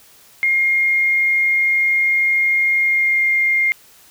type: tone with pitch glide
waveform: sine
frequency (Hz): 2131 to 2118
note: C7 to C7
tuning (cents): +31 to +21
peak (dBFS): -13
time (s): 0.43-3.72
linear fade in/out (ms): 0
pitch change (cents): -10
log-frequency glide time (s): 2.81-3.23
effects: white hiss -48 dBFS RMS until 4.1 s